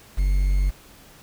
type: tone with quantisation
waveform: triangle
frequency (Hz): 47.4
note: F#1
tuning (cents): +43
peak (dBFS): -15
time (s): 0.17-0.71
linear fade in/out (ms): 20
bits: 7
effects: pink hiss -49 dBFS RMS until 1.22 s